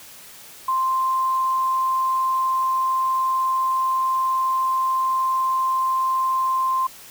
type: tone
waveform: sine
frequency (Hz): 1046.5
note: C6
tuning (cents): 0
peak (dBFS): -18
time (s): 0.68-6.87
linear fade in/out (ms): 5
effects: white hiss -43 dBFS RMS until 7.1 s